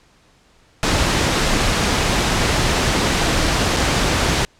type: noise with dropouts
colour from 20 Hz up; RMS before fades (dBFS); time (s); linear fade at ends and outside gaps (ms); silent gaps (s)
pink; -17; 0.83-4.45; 0; 3.764-3.769
effects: pink hiss -54 dBFS RMS until 4.59 s + low-pass 7000 Hz 12 dB/octave